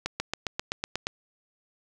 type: accelerating click train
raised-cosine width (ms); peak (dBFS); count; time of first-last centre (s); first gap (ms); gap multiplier
0.2; -11; 9; 0.06-1.069; 140; 0.97
effects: none